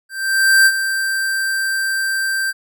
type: tone with ADSR envelope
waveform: square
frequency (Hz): 1568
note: G6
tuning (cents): 0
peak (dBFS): -8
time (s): 0.09-2.53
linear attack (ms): 570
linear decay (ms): 52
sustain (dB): -10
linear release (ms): 34
effects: none